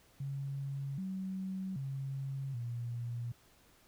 sine tone with pitch steps, 138.2 / 189.4 / 135.9 / 119.2 Hz, C#3 / F#3 / C#3 / A#2, -5 / +41 / -34 / +39 cents, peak -36 dBFS, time 0.2-3.32 s, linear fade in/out 5 ms, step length 780 ms, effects pink hiss -65 dBFS RMS until 3.87 s

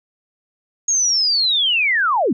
sine linear sweep, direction down, 6640 to 185 Hz, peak -14 dBFS, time 0.88-2.33 s, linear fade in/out 5 ms, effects none

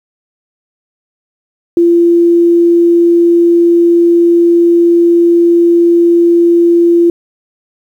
sine tone, 342.1 Hz, F4, 36 cents flat, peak -4 dBFS, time 1.77-7.1 s, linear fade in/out 2 ms, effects 7-bit

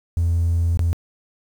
triangle tone with dropouts, 84.6 Hz, E2, 45 cents sharp, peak -13 dBFS, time 0.17-0.93 s, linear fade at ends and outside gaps 0 ms, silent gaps 0.773-0.793 s, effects tanh soft clip ceiling -12 dBFS + 8-bit

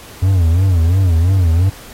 triangle tone with vibrato, 88.6 Hz, F2, 25 cents sharp, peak -7 dBFS, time 0.22-1.7 s, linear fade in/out 10 ms, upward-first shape sine, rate 2.9 Hz, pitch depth 160 cents each way, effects pink hiss -37 dBFS RMS until 1.93 s + AAC 48 kbps

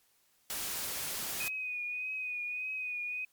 white noise, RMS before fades -37 dBFS, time 0.5-1.48 s, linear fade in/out 0 ms
sine tone with vibrato, 2489 Hz, D#7, in tune, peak -34 dBFS, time 1.4-3.25 s, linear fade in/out 5 ms, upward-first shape triangle, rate 1.7 Hz, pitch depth 41 cents each way
effects white hiss -70 dBFS RMS until 3.32 s + MP3 96 kbps

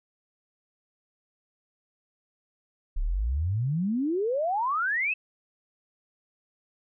sine exponential sweep, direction up, 31.56 to 2676 Hz, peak -24 dBFS, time 2.96-5.14 s, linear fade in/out 10 ms, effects none

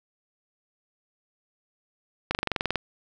slowing click train, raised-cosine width 0.3 ms, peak -9 dBFS, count 11, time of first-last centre 2.31-2.757 s, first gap 39 ms, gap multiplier 1.03, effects none

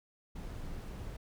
brown noise, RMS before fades -42 dBFS, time 0.35-1.17 s, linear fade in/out 10 ms, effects none

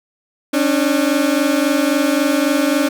30% pulse tone pair together, 275 / 298.7 Hz, C#4 / D4, -14 / +29 cents, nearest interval minor second, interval 143 cents, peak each -14 dBFS, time 0.53-2.89 s, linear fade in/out 10 ms, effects none

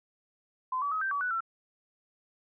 sine tone with pitch steps, 1026 / 1145 / 1272 / 1564 / 1141 / 1482 / 1345 Hz, C6 / D6 / D#6 / G6 / C#6 / F#6 / E6, -34 / -44 / +38 / -4 / +50 / +2 / +34 cents, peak -28 dBFS, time 0.72-1.406 s, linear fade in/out 5 ms, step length 98 ms, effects none

